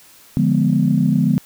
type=chord; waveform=sine; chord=D diminished seventh; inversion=none; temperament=equal; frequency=146.83 / 174.61 / 207.7 / 246.9 Hz; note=D3 / F3 / Ab3 / Cb4; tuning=0 / 0 / 0 / 0 cents; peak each=-18 dBFS; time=0.37-1.38 s; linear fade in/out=0 ms; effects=tanh soft clip ceiling -2 dBFS + white hiss -47 dBFS RMS until 1.45 s